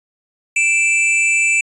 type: tone pair together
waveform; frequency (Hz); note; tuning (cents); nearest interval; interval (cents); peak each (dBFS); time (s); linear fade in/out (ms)
square; 2349 / 2637; D7 / E7; 0 / 0; major second; 200; -16; 0.56-1.61; 5
effects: resampled to 24000 Hz